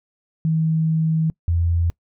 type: tone pair in turn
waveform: sine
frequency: 160 / 84.76 Hz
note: D#3 / E2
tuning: +49 / +49 cents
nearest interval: major seventh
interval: 1100 cents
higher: first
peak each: -16 dBFS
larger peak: neither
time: 0.45-1.3 / 1.48-1.9 s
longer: first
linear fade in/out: 0 ms
effects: noise-tail reverb RT60 0.1 s tail -24 dB re dry